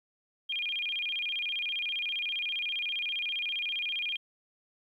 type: tone with vibrato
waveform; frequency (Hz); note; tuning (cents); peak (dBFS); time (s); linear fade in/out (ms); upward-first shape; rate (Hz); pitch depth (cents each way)
sine; 2791; F7; -2; -30; 0.49-4.17; 10; square; 15; 240
effects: 11-bit